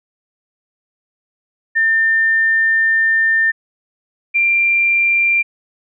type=tone pair in turn; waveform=sine; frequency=1800 / 2375 Hz; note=A6 / D7; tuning=+39 / +19 cents; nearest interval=perfect fourth; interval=480 cents; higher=second; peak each=-11 dBFS; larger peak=neither; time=1.75-3.52 / 4.34-5.43 s; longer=first; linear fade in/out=20 ms; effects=none